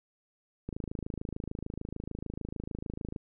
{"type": "click train", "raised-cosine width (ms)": 3, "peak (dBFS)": -23, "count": 67, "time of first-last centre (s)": [0.69, 3.162], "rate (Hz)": 26.7, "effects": []}